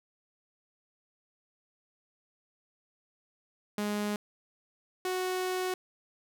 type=tone pair in turn; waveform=sawtooth; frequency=207.7 / 369 Hz; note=G#3 / F#4; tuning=0 / -5 cents; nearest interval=minor seventh; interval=995 cents; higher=second; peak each=-26 / -26 dBFS; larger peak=neither; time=3.78-4.16 / 5.05-5.74 s; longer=second; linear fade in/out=2 ms; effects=none